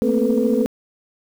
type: tone cluster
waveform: sine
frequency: 221.8 / 235.6 / 260.7 / 437.5 / 493.4 Hz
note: A3 / A#3 / C4 / A4 / B4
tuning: +14 / +19 / -6 / -10 / -2 cents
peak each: -21 dBFS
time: 0.02-0.66 s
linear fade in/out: 0 ms
effects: tanh soft clip ceiling -6 dBFS + 7-bit